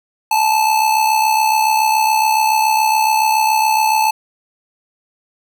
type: tone with amplitude modulation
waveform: square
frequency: 872 Hz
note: A5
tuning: 16 cents flat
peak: -10 dBFS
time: 0.31-4.11 s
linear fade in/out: 5 ms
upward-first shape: sine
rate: 67.1 Hz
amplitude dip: 55%
effects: none